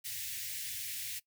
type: band-stop noise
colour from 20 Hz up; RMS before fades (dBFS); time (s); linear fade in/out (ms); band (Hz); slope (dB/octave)
white; -40; 0.04-1.2; 20; 130 to 1800; 48
effects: noise-tail reverb RT60 0.1 s tail -20 dB re dry + high-pass 80 Hz 12 dB/octave